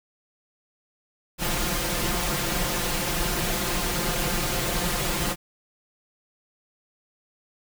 pink noise with comb filter, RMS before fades -26 dBFS, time 1.38-5.36 s, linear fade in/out 50 ms, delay 5.7 ms, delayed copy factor +0.75, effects none

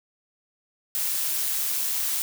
blue noise with amplitude modulation, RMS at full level -25 dBFS, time 0.95-2.22 s, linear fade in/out 0 ms, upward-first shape sine, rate 139 Hz, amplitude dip 30%, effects none

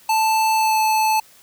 square tone with pitch glide, 880 to 871.4 Hz, A5 to A5, 0 to -17 cents, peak -16 dBFS, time 0.09-1.2 s, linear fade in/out 5 ms, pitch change -17 cents, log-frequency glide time 0.55-0.79 s, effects white hiss -50 dBFS RMS until 1.42 s

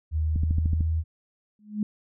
sine tone with pitch glide, 78.1 to 80.57 Hz, D#2 to E2, +7 to -39 cents, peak -22 dBFS, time 0.11-1.04 s, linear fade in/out 50 ms, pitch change +54 cents, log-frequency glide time 0.23-0.91 s
click train, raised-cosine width 5 ms, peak -17 dBFS, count 7, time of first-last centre 0.36-0.808 s, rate 13.4 Hz
sine tone with exponential growth, 210.3 Hz, G#3, 22 cents sharp, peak -20 dBFS, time 1.59-1.83 s, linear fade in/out 2 ms, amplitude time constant 52 ms
effects none

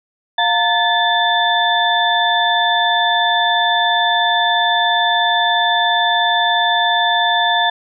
sine tone cluster, 705 / 914 / 1737 / 3543 Hz, F5 / A#5 / A6 / A7, +16 / -34 / -23 / +11 cents, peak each -18 dBFS, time 0.38-7.7 s, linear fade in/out 5 ms, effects none

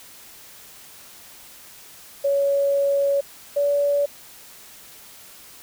sine tone pair in turn, 560 / 572.4 Hz, C#5 / D5, +18 / -45 cents, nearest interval unison, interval 37 cents, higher second, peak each -17 dBFS, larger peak neither, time 2.24-3.21 / 3.56-4.06 s, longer first, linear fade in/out 10 ms, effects white hiss -45 dBFS RMS until 5.62 s

